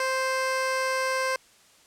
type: tone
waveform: 15% pulse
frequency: 523.3 Hz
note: C5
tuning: in tune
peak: -18 dBFS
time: 0-1.36 s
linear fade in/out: 2 ms
effects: white hiss -57 dBFS RMS until 1.86 s + low-pass 9000 Hz 12 dB/octave